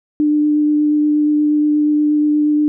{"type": "tone with vibrato", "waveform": "sine", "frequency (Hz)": 299, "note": "D4", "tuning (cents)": 31, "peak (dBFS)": -11, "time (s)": [0.2, 2.68], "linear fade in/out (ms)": 0, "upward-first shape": "sine", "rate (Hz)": 8.4, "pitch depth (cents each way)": 9, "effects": []}